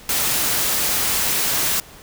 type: noise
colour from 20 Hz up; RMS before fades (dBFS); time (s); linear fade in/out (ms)
white; -20; 0.09-1.8; 2
effects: pink hiss -43 dBFS RMS until 2.02 s